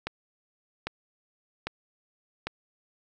click train, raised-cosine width 0.3 ms, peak -15 dBFS, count 4, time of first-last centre 0.07-2.47 s, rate 1.25 Hz, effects none

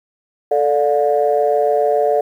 sine chord, D minor, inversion second, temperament equal with one note detuned, 440 / 587.3 / 714 Hz, A4 / D5 / F5, 0 / 0 / +38 cents, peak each -16 / -16 / -17 dBFS, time 0.51-2.21 s, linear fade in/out 5 ms, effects tanh soft clip ceiling -4 dBFS + 8-bit

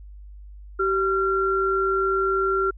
sine tone pair together, 385 / 1372 Hz, G4 / F6, -31 / -31 cents, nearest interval octave + minor seventh, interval 2200 cents, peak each -22 dBFS, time 0.79-2.71 s, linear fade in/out 10 ms, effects added 50 Hz sine -39 dBFS peak until 2.77 s

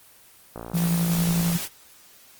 click train, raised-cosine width 1 ms, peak -20 dBFS, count 56, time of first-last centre 0.56-1.517 s, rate 57.5 Hz
sine tone with tremolo, 170 Hz, F3, 46 cents flat, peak -19 dBFS, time 0.73-1.58 s, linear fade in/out 20 ms, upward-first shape square, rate 11 Hz, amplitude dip 25%
white noise, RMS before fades -31 dBFS, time 0.73-1.69 s, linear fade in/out 50 ms
effects white hiss -52 dBFS RMS until 2.39 s + Opus 24 kbps

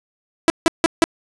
sawtooth tone bursts, 329.6 Hz, E4, in tune, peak -6 dBFS, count 4, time 0.48-1.04 s, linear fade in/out 0 ms, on 20 ms, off 160 ms, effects resampled to 24000 Hz + 7-bit

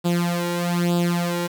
sawtooth tone with flanger, 173.7 Hz, F3, 9 cents flat, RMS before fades -22 dBFS, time 0.04-1.48 s, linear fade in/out 20 ms, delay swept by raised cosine 0.24 to 2.14 ms, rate 1.1 Hz, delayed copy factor +0.8, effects 7-bit

